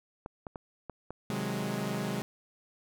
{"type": "clicks", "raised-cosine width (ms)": 1, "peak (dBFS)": -25, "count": 5, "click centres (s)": [0.261, 0.468, 0.558, 0.897, 1.106]}
{"type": "chord", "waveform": "sawtooth", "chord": "Ab dominant seventh", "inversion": "first", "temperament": "equal", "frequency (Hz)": [130.81, 155.56, 185, 207.7], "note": ["C3", "Eb3", "Gb3", "Ab3"], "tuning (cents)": [0, 0, 0, 0], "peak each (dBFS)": [-34, -36, -33, -31], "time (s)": [1.3, 2.22], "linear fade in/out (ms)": 0}
{"effects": []}